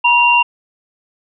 sine tone pair together, 960.9 / 2770 Hz, B5 / F7, -48 / -15 cents, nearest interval octave + tritone, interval 1833 cents, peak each -11 dBFS, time 0.04-0.43 s, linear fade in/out 10 ms, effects none

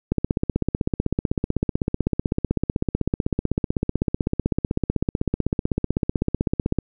click train, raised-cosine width 3 ms, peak -7 dBFS, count 107, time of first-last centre 0.12-6.787 s, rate 15.9 Hz, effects none

